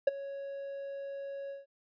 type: tone with ADSR envelope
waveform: triangle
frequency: 554.4 Hz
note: C#5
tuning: in tune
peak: -17 dBFS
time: 0.07-1.66 s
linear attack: 6 ms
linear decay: 19 ms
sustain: -19 dB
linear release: 160 ms
effects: resampled to 11025 Hz